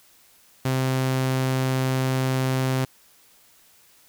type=tone; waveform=sawtooth; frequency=130.81 Hz; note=C3; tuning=in tune; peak=-17 dBFS; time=0.65-2.85 s; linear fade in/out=5 ms; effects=white hiss -56 dBFS RMS until 4.08 s